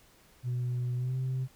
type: tone with pitch glide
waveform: sine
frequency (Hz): 123.47 to 129.91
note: B2 to C3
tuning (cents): 0 to -12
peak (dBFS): -27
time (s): 0.43-1.48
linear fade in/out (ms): 50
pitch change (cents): +88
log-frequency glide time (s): 0.96-1.16
effects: tanh soft clip ceiling -27 dBFS + pink hiss -61 dBFS RMS until 1.55 s

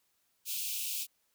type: high-pass noise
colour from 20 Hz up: white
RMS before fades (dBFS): -36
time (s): 0.45-1.07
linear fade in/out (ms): 50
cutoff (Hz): 2400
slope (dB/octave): 96
effects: white hiss -75 dBFS RMS until 1.34 s

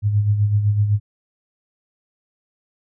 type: tone with tremolo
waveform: sine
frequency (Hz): 103.83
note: G#2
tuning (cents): 0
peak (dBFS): -12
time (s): 0.02-1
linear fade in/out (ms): 50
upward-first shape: sine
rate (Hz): 7.9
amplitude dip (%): 55
effects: none

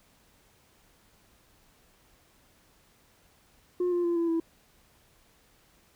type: tone with pitch steps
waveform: sine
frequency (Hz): 357.6 / 350.4 / 343.4 / 336.6 / 329.8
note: F4 / F4 / F4 / E4 / E4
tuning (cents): +41 / +6 / -29 / +36 / +1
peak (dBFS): -22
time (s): 3.8-4.4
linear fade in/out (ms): 5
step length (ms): 120
effects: tanh soft clip ceiling -23 dBFS + pink hiss -63 dBFS RMS until 5.95 s

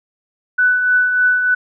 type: tone with tremolo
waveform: sine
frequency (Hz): 1492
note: F#6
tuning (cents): +14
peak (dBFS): -9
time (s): 0.58-1.55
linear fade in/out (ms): 10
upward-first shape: triangle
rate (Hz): 3.3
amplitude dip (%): 50
effects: none

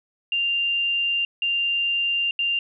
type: tone bursts at uneven times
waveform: sine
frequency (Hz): 2789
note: F7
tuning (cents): -3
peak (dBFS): -20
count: 3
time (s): 0.32-1.25 / 1.42-2.31 / 2.39-2.59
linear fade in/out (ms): 2
effects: none

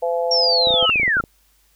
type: harmonic tone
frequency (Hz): 169.9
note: F3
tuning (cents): -47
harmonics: 3 / 4 / 5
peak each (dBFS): -20 / -23 / -28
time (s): 0.02-0.86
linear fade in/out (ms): 10
type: linear sweep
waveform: sine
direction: down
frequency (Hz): 5588 to 1318.5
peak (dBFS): -15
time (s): 0.31-1.21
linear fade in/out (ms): 5
type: tone with exponential growth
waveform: sine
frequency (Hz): 1289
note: E6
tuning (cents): -39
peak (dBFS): -15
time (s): 0.63-0.9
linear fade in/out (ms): 0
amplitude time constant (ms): 58
type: clicks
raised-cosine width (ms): 2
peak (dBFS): -17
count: 12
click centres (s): 0.672 / 0.706 / 0.741 / 0.827 / 0.894 / 0.958 / 0.998 / 1.032 / 1.079 / 1.169 / 1.201 / 1.239
effects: added 50 Hz sine -60 dBFS peak until 1.75 s + white hiss -60 dBFS RMS until 1.75 s

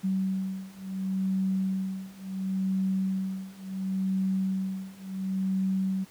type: beating tone pair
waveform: sine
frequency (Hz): 190 / 190.71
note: F#3 / G3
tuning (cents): +46 / -47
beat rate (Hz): 0.71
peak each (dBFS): -30 / -29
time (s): 0.03-6.05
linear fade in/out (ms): 20
effects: pink hiss -54 dBFS RMS until 6.1 s + high-pass 100 Hz 12 dB/octave

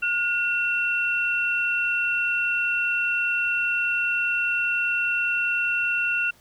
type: tone pair together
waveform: sine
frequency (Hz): 1438 / 2715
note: F#6 / F7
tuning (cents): -50 / -50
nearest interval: major seventh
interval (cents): 1100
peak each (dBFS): -25 / -23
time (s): 0.02-6.31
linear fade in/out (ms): 10
effects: pink hiss -56 dBFS RMS until 6.4 s

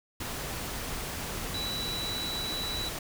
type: tone in noise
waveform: sine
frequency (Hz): 3938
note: B7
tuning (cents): -6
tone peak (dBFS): -33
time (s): 1.54-2.89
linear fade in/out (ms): 5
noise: pink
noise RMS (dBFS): -36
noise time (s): 0.2-2.99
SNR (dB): 0
effects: none

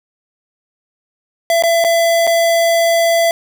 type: tone with dropouts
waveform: square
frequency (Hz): 671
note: E5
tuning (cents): +31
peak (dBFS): -11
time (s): 1.5-3.31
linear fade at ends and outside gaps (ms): 1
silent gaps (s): 1.624-1.636 / 1.841-1.847 / 2.269-2.274
effects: 8-bit

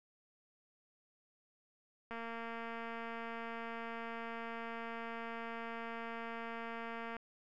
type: click train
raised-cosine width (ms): 0.5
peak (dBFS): -30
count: 1164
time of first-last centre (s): 2.11-7.167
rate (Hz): 230
effects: none

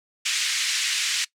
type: band-pass noise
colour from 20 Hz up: pink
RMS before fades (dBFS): -25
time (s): 0.25-1.25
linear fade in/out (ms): 10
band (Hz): 2000 to 8000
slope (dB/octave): 24
effects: noise-tail reverb RT60 0.1 s tail -20 dB re dry

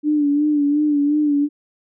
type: tone with vibrato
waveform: sine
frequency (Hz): 293.7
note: D4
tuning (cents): 0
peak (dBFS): -14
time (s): 0.03-1.49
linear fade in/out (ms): 50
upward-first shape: sine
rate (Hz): 2.8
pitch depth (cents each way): 49
effects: none

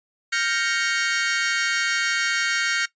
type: chord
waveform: sawtooth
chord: G half-diminished seventh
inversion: third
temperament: equal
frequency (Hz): 1396.9 / 1568 / 1864.7 / 2217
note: F6 / G6 / Bb6 / Db7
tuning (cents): 0 / 0 / 0 / 0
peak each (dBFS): -23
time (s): 0.32-2.86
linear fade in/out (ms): 10
effects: noise-tail reverb RT60 0.1 s tail -18 dB re dry + resampled to 16000 Hz

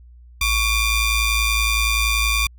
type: ring-modulated tone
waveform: sawtooth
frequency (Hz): 1174.7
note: D6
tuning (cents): 0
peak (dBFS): -10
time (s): 0.41-2.47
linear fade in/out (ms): 5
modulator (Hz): 1230
effects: added 60 Hz sine -42 dBFS peak until 2.58 s

